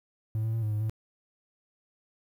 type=tone with pitch steps; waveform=triangle; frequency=109.5 / 111.5 / 113.6 / 107.3 / 106 / 109.8 Hz; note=A2 / A2 / A#2 / A2 / G#2 / A2; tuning=-8 / +23 / -44 / -43 / +36 / -3 cents; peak=-24 dBFS; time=0.35-0.896 s; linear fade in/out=0 ms; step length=91 ms; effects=tanh soft clip ceiling -20 dBFS + 10-bit